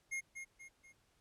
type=tone with echo; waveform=square; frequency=2141 Hz; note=C7; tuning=39 cents sharp; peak=-38 dBFS; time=0.11-0.21 s; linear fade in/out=20 ms; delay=240 ms; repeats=3; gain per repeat=-7 dB; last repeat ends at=0.93 s; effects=pink hiss -74 dBFS RMS until 1.2 s + low-pass 11000 Hz 12 dB/octave